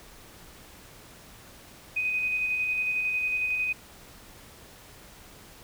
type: tone with tremolo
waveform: sine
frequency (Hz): 2501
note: D#7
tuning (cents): +8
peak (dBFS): -24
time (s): 1.96-3.73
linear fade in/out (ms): 10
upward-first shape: square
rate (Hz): 11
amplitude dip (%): 25
effects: pink hiss -50 dBFS RMS until 5.63 s